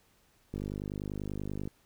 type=click train; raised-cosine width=3 ms; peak=-24 dBFS; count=58; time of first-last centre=0.54-1.675 s; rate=50.2 Hz; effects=pink hiss -67 dBFS RMS until 1.85 s